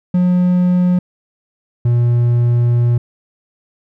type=tone pair in turn; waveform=triangle; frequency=179.6 / 119.87 Hz; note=F3 / A#2; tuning=+49 / +49 cents; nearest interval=perfect fifth; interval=700 cents; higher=first; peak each=-8 dBFS; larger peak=neither; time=0.14-0.99 / 1.85-2.98 s; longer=second; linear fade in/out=5 ms; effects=none